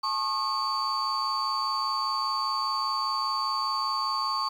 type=tone cluster; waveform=sine; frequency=870 / 1088 / 1213 / 4560 Hz; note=A5 / C#6 / D#6 / C#8; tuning=-20 / -33 / -44 / +48 cents; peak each=-34 / -27 / -33 / -30 dBFS; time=0.03-4.49 s; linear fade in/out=10 ms; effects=tanh soft clip ceiling -20 dBFS + 9-bit